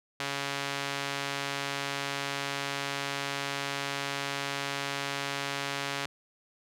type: tone with band-pass filter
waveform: sawtooth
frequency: 140 Hz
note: C#3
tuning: 18 cents sharp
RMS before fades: -34 dBFS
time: 0.2-6.06 s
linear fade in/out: 2 ms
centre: 3000 Hz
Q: 0.62
effects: none